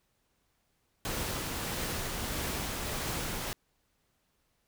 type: noise with tremolo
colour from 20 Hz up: pink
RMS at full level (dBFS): -34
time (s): 1.05-3.53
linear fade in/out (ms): 0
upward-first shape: triangle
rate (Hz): 1.6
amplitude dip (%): 25
effects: pink hiss -75 dBFS RMS until 4.67 s